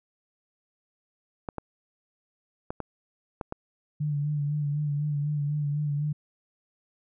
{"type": "clicks", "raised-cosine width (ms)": 1, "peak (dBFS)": -18, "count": 6, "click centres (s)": [1.488, 1.583, 2.705, 2.803, 3.412, 3.524]}
{"type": "tone with vibrato", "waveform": "sine", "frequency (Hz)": 146.9, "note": "D3", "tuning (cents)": 1, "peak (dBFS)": -25, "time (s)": [4, 6.13], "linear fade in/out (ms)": 10, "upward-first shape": "sine", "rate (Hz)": 4, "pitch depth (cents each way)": 39}
{"effects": []}